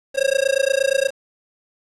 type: tone with amplitude modulation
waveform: square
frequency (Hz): 541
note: C#5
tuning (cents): -42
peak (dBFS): -13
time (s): 0.14-1.11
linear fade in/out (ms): 50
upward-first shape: sine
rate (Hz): 28.5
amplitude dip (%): 100
effects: resampled to 24000 Hz + 7-bit